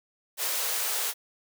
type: high-pass noise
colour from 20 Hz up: white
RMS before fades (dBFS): -29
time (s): 0.37-1.14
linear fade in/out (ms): 50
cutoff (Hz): 380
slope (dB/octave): 96
effects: none